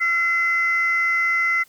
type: tone pair together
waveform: sine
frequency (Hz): 1362 / 2044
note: F6 / C7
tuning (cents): -44 / -41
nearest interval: perfect fifth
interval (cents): 703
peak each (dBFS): -23 / -17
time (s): 0-1.64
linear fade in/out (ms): 20
effects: tanh soft clip ceiling -12 dBFS + white hiss -55 dBFS RMS until 1.68 s